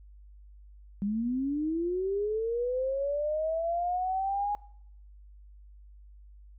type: linear sweep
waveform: sine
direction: up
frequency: 196 to 830.6 Hz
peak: -27 dBFS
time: 1.02-4.55 s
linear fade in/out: 0 ms
effects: noise-tail reverb RT60 0.7 s tail -22 dB re dry + added 50 Hz sine -49 dBFS peak until 6.58 s

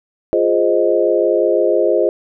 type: chord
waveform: sine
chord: F minor seventh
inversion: none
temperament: equal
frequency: 349.2 / 415.3 / 523.3 / 622.3 Hz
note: F4 / Ab4 / C5 / Eb5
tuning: 0 / 0 / 0 / 0 cents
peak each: -17 dBFS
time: 0.33-2.09 s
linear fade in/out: 0 ms
effects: none

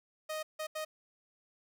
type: tone bursts at uneven times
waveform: sawtooth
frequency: 622.3 Hz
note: D#5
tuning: in tune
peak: -32 dBFS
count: 3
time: 0.29-0.43 / 0.59-0.67 / 0.75-0.85 s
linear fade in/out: 10 ms
effects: none

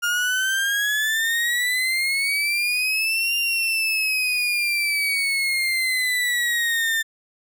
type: exponential two-way sweep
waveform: 35% pulse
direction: up then down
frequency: 1410 to 2794 to 1787 Hz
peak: -18 dBFS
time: 0.02-7.03 s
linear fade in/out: 20 ms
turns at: 3.36 s
effects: none

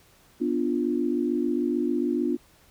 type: chord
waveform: sine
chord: B diminished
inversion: none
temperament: equal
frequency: 246.9 / 293.7 / 349.2 Hz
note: B3 / D4 / F4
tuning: 0 / 0 / 0 cents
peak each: -27 dBFS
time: 0.4-2.37 s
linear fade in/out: 20 ms
effects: pink hiss -58 dBFS RMS until 2.7 s

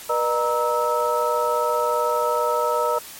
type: tone cluster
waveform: sine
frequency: 483.2 / 606 / 937 / 1302 Hz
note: B4 / D#5 / A#5 / E6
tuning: -38 / -46 / +9 / -22 cents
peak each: -24 dBFS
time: 0.09-2.99 s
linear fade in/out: 10 ms
effects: white hiss -39 dBFS RMS until 3.19 s + MP3 64 kbps

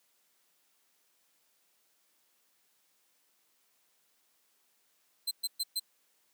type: tone bursts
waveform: sawtooth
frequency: 4100 Hz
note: C8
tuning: 36 cents flat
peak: -27 dBFS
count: 4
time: 5.27-5.798 s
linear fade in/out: 10 ms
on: 42 ms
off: 120 ms
effects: white hiss -72 dBFS RMS until 6.33 s + high-pass 200 Hz 12 dB/octave

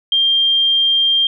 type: tone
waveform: sine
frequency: 3190 Hz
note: G7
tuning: 30 cents sharp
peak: -11 dBFS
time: 0.12-1.27 s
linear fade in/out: 2 ms
effects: none

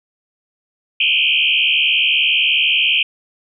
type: tone with frequency modulation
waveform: sine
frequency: 2794 Hz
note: F7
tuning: in tune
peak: -12 dBFS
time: 1-3.03 s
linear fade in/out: 5 ms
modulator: 74.4 Hz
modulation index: 5.3
effects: none

